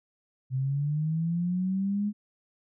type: linear sweep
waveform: sine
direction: up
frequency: 127.9 to 210 Hz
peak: -25 dBFS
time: 0.5-2.13 s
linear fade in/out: 50 ms
effects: none